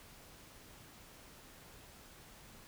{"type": "silence", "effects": ["pink hiss -57 dBFS RMS until 2.67 s"]}